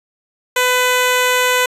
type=tone; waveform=10% pulse; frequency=501 Hz; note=B4; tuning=25 cents sharp; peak=-4 dBFS; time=0.56-1.66 s; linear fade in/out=5 ms; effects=resampled to 32000 Hz + 7-bit